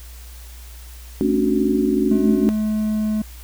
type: chord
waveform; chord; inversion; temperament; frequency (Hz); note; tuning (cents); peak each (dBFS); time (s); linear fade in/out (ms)
sine; D major seventh; second; equal with one note detuned; 220 / 271.6 / 293.7 / 370; A3 / C#4 / D4 / F#4; 0 / -35 / 0 / 0; -21; 1.21-2.49; 0
type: tone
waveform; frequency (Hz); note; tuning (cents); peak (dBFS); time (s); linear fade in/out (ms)
triangle; 214.6; A3; -43; -16; 2.11-3.22; 5
effects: added 60 Hz sine -36 dBFS peak until 3.43 s + white hiss -45 dBFS RMS until 3.43 s